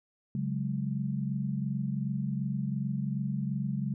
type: chord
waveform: sine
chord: C# suspended fourth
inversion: none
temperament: equal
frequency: 138.59 / 185 / 207.7 Hz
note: C#3 / F#3 / G#3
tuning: 0 / 0 / 0 cents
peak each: -32 / -35 / -34 dBFS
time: 0.35-3.94 s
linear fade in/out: 2 ms
effects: none